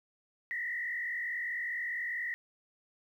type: tone with frequency modulation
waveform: sine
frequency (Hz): 1923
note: B6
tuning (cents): -47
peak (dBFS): -33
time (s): 0.51-2.34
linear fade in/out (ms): 0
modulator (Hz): 44.7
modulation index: 1.9
effects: 11-bit